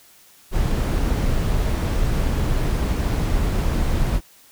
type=noise; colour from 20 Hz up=brown; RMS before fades=-20 dBFS; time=0.51-4.21 s; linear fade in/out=50 ms; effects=white hiss -51 dBFS RMS until 4.51 s